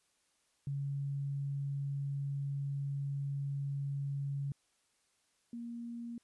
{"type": "tone pair in turn", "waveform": "sine", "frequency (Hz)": [140, 235.5], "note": ["C#3", "A#3"], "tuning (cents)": [18, 18], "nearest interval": "major sixth", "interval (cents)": 900, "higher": "second", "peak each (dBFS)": [-34, -40], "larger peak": "first", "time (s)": [[0.67, 4.52], [5.53, 6.18]], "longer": "first", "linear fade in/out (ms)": 2, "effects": ["white hiss -75 dBFS RMS until 6.23 s", "resampled to 24000 Hz"]}